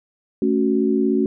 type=chord; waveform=sine; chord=F# minor; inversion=first; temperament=equal; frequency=220 / 277.2 / 370 Hz; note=A3 / C#4 / F#4; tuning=0 / 0 / 0 cents; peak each=-20 dBFS; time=0.42-1.26 s; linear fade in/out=2 ms; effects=none